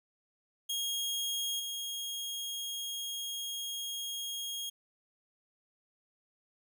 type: tone with level steps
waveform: sawtooth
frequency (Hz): 3265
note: G#7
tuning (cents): -30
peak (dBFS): -29 / -33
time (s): 0.69-4.7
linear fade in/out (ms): 10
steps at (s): 1.59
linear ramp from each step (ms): 10
effects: none